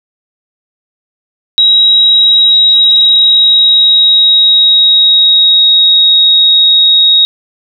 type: tone with pitch glide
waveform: sine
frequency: 3835 to 3773 Hz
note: A#7 to A#7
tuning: +48 to +20 cents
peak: -3 dBFS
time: 1.58-7.25 s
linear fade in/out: 0 ms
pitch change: -28 cents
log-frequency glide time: 1.96-6.14 s
effects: none